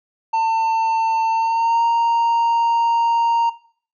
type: tone with pitch glide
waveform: triangle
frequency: 898 to 929.1 Hz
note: A5 to A#5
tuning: +35 to -6 cents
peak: -13 dBFS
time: 0.33-3.5 s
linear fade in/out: 10 ms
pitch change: +59 cents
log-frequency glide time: 1.31-1.83 s
effects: noise-tail reverb RT60 0.5 s tail -17 dB re dry + resampled to 16000 Hz